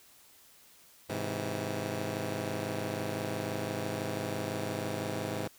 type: chord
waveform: 10% pulse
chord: Ab augmented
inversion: none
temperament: just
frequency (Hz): 103.83 / 129.78 / 162.23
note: Ab2 / C3 / E3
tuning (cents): 0 / -14 / -27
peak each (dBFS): -28 / -31 / -31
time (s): 1.09-5.48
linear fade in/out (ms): 10
effects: white hiss -59 dBFS RMS until 5.58 s